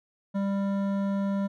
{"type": "tone with hard clipping", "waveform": "triangle", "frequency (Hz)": 197.8, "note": "G3", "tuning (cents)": 16, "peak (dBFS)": -27, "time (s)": [0.34, 1.48], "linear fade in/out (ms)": 20, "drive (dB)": 16, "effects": []}